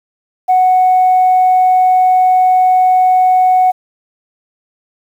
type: tone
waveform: sine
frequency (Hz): 740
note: F#5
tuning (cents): 0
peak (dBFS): -5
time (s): 0.48-3.72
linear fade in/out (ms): 20
effects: tanh soft clip ceiling -3 dBFS + 7-bit